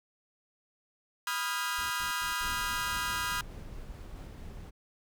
sawtooth chord, F half-diminished seventh, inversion second, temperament equal with one note detuned, 987.8 / 1244.5 / 1396.9 / 1625.2 Hz, Cb6 / Eb6 / F6 / Ab6, 0 / 0 / 0 / -38 cents, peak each -33 dBFS, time 1.27-3.41 s, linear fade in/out 2 ms
brown noise bursts, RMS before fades -48 dBFS, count 13, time 1.78-4.492 s, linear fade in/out 5 ms, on 120 ms, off 96 ms
brown noise, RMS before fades -44 dBFS, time 2.4-4.71 s, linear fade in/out 20 ms
effects none

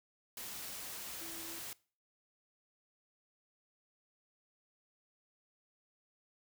sine tone in noise, 329.6 Hz, E4, in tune, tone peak -52 dBFS, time 1.21-1.59 s, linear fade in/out 2 ms, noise white, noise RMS -45 dBFS, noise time 0.37-1.73 s, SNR -10 dB, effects noise-tail reverb RT60 0.4 s tail -22 dB re dry

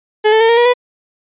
35% pulse tone with pitch steps, 427.8 / 440.1 / 452.7 / 465.7 / 479.1 / 492.8 Hz, A4 / A4 / A4 / A#4 / A#4 / B4, -49 / 0 / +49 / -2 / +47 / -4 cents, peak -6 dBFS, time 0.24-0.738 s, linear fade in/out 20 ms, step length 83 ms, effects resampled to 8000 Hz

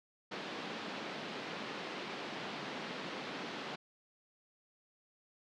pink band-pass noise, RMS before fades -43 dBFS, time 0.31-3.76 s, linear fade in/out 10 ms, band 190 to 4300 Hz, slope 24 dB/octave, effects none

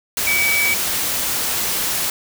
sine tone in noise, 2284 Hz, D7, 49 cents flat, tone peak -16 dBFS, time 0.27-0.74 s, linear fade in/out 2 ms, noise white, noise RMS -21 dBFS, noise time 0.17-2.1 s, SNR +2 dB, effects none

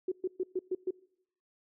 sine tone bursts, 370 Hz, F#4, in tune, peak -28 dBFS, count 6, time 0.08-0.908 s, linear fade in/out 5 ms, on 38 ms, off 120 ms, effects noise-tail reverb RT60 0.7 s tail -23 dB re dry

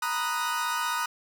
40% pulse chord, B major seventh, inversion third, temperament equal, 932.3 / 987.8 / 1244.5 / 1480 Hz, A#5 / B5 / D#6 / F#6, 0 / 0 / 0 / 0 cents, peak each -32 / -34 / -30 / -32 dBFS, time 0.02-1.06 s, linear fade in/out 5 ms, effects none

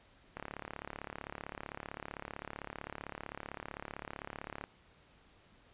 click train, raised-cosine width 0.5 ms, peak -26 dBFS, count 153, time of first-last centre 0.37-4.64 s, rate 35.6 Hz, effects pink hiss -64 dBFS RMS until 5.73 s + resampled to 8000 Hz

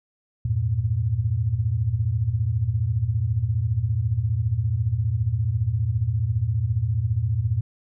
sine tone cluster, 83.3 / 100.7 / 115.4 Hz, E2 / G2 / A#2, +19 / +47 / -17 cents, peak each -28 / -26 / -22 dBFS, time 0.45-7.61 s, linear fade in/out 5 ms, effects none

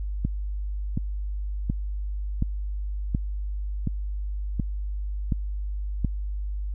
click train, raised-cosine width 5 ms, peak -12 dBFS, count 9, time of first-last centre 0.25-6.047 s, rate 1.38 Hz, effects added 50 Hz sine -27 dBFS peak until 6.74 s

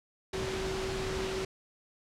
sine tone in noise, 380 Hz, F#4, 46 cents sharp, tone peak -34 dBFS, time 0.33-1.45 s, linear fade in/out 5 ms, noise pink, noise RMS -36 dBFS, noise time 0.33-1.45 s, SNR -1 dB, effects low-pass 6000 Hz 12 dB/octave

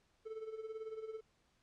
triangle tone with tremolo, 440 Hz, A4, in tune, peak -38 dBFS, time 0.25-1.21 s, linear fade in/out 20 ms, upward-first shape sine, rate 18 Hz, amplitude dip 70%, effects pink hiss -75 dBFS RMS until 1.62 s + low-pass 7000 Hz 12 dB/octave

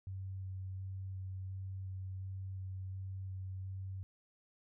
sine tone with vibrato, 94.9 Hz, F#2, 44 cents sharp, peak -40 dBFS, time 0.07-4.03 s, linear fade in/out 0 ms, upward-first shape square, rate 1.4 Hz, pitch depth 9 cents each way, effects none

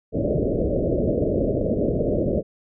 white low-pass noise, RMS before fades -22 dBFS, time 0.12-2.43 s, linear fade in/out 50 ms, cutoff 620 Hz, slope 96 dB/octave, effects none

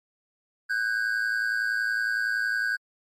triangle tone pair together, 1504.2 / 1615 Hz, F#6 / G#6, +28 / -49 cents, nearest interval minor second, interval 123 cents, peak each -25 dBFS, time 0.69-2.77 s, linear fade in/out 20 ms, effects MP3 64 kbps

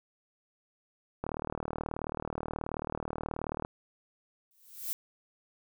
click train, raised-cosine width 1 ms, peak -20 dBFS, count 94, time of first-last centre 1.24-3.649 s, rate 38.6 Hz
violet noise with exponential growth, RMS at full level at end -32 dBFS, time 4.51-4.93 s, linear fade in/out 0 ms, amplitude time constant 90 ms
effects none

